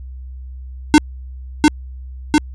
square tone with echo, 301.7 Hz, D4, 47 cents sharp, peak -5 dBFS, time 0.94-0.98 s, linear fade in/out 0 ms, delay 700 ms, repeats 2, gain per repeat -2 dB, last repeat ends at 2.38 s, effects added 64 Hz sine -29 dBFS peak until 2.54 s + resampled to 22050 Hz

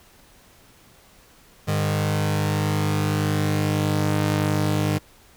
sawtooth tone pair together, 101.67 / 152.6 Hz, G#2 / D#3, -36 / -33 cents, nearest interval perfect fifth, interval 703 cents, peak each -19 dBFS, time 1.67-4.99 s, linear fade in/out 20 ms, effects pink hiss -53 dBFS RMS until 5.36 s

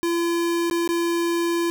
square tone with dropouts, 340.1 Hz, F4, 46 cents flat, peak -21 dBFS, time 0.03-1.7 s, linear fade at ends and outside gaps 0 ms, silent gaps 0.699-0.711 / 0.876-0.89 s, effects 8-bit

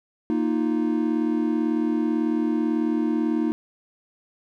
triangle chord, Bb suspended fourth, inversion none, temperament equal, 233.1 / 311.1 / 349.2 Hz, Bb3 / Eb4 / F4, 0 / 0 / 0 cents, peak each -23 / -21 / -27 dBFS, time 0.3-3.52 s, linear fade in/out 0 ms, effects none

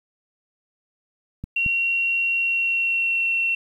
clicks, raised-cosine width 5 ms, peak -18 / -18 dBFS, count 2, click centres 1.44 / 1.663 s
sine tone with pitch glide, 2742 to 2717 Hz, F7 to F7, -32 to -48 cents, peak -19 dBFS, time 1.56-3.55 s, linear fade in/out 5 ms, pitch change -16 cents, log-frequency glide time 2.35-3.3 s
effects 9-bit

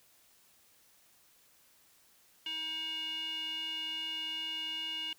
square tone with band-pass filter, 317.5 Hz, D#4, 35 cents sharp, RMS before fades -38 dBFS, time 2.46-5.13 s, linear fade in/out 2 ms, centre 2900 Hz, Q 9.1, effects white hiss -65 dBFS RMS until 5.18 s

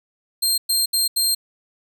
20% pulse tone bursts at uneven times, 4186 Hz, C8, in tune, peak -11 dBFS, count 4, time 0.42-0.58 / 0.69-0.86 / 0.93-1.08 / 1.16-1.35 s, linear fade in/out 10 ms, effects none

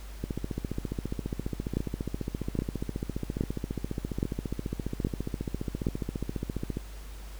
two click trains, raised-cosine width 3 ms, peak -13 / -18 dBFS, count 6 / 97, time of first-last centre 1.77-5.868 / 0.24-6.771 s, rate 1.22 / 14.7 Hz, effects added 50 Hz sine -40 dBFS peak until 7.39 s + pink hiss -51 dBFS RMS until 7.39 s

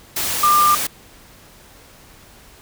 sine tone in noise, 1195 Hz, D6, 30 cents sharp, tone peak -11 dBFS, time 0.43-0.75 s, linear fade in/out 5 ms, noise white, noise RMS -22 dBFS, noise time 0.16-0.87 s, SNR +8 dB, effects pink hiss -46 dBFS RMS until 2.61 s

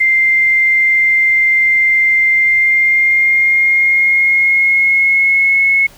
sine tone with pitch glide, 2093 to 2186 Hz, C7 to C#7, 0 to -25 cents, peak -8 dBFS, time 0-5.87 s, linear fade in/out 10 ms, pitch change +75 cents, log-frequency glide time 2.32-5.62 s, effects pink hiss -42 dBFS RMS until 5.97 s

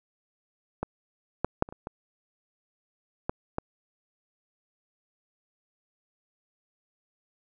clicks, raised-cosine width 1 ms, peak -15 / -10 / -7 / -28 / -27 / -21 / -13 / -14 dBFS, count 8, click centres 0.83 / 1.446 / 1.624 / 1.689 / 1.725 / 1.871 / 3.295 / 3.584 s, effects none

